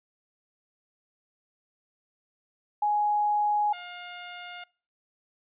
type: tone pair in turn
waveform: sine / 10% pulse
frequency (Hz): 834 / 709.8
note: G#5 / F5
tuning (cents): +7 / +28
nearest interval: minor third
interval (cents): 279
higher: first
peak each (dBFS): -22 / -30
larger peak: first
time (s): 2.82-3.73 / 3.73-4.64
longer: neither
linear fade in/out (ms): 5
effects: noise-tail reverb RT60 0.4 s tail -24 dB re dry + resampled to 8000 Hz